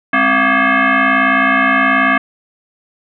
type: tone with frequency modulation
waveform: sine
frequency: 265.4 Hz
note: C4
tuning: 25 cents sharp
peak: -9 dBFS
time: 0.13-2.18 s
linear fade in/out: 5 ms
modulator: 472 Hz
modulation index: 4.3
effects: none